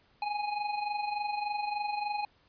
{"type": "tone with amplitude modulation", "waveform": "square", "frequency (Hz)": 830.6, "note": "G#5", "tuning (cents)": 0, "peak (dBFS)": -29, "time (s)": [0.22, 2.25], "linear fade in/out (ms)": 2, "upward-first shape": "sine", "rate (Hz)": 23.4, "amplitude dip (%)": 60, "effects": ["pink hiss -66 dBFS RMS until 2.48 s", "resampled to 11025 Hz"]}